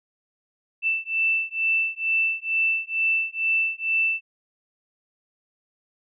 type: beating tone pair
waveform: sine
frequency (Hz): 2658 / 2660.2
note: E7 / E7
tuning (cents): +14 / +15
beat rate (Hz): 2.2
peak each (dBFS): -24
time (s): 0.82-4.21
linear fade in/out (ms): 50
effects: none